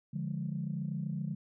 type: chord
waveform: sine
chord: D diminished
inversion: none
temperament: equal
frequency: 146.83 / 174.61 / 207.7 Hz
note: D3 / F3 / Ab3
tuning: 0 / 0 / 0 cents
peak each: -36 / -37 / -39 dBFS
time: 0.13-1.35 s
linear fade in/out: 10 ms
effects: tanh soft clip ceiling -24 dBFS